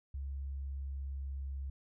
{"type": "tone with pitch glide", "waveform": "sine", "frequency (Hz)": [68.7, 68.11], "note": ["C#2", "C#2"], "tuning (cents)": [-15, -30], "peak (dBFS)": -37, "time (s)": [0.14, 1.7], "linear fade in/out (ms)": 5, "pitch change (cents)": -15, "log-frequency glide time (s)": [0.24, 1.51], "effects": []}